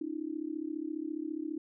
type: tone with amplitude modulation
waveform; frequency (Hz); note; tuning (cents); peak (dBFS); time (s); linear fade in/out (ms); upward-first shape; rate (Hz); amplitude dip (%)
sine; 311.1; D#4; 0; -30; 0.01-1.58; 5; sine; 34.7; 95
effects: none